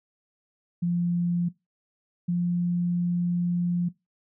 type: tone pair in turn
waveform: sine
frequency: 173.8 / 175.01 Hz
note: F3 / F3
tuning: -8 / +4 cents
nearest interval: unison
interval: 12 cents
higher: second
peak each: -22 dBFS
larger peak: neither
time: 0.82-1.49 / 2.28-3.89 s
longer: second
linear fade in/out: 10 ms
effects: noise-tail reverb RT60 0.2 s tail -19 dB re dry